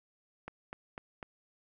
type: click train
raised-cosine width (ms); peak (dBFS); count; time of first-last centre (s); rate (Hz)
0.5; -26; 4; 0.48-1.228; 4.01
effects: none